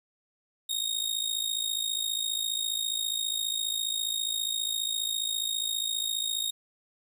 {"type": "tone with amplitude modulation", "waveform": "sawtooth", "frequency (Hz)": 3729, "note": "A#7", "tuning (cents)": 0, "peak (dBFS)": -22, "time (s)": [0.69, 6.51], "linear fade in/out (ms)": 10, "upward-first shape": "sine", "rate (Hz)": 54.8, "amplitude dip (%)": 75, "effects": ["10-bit"]}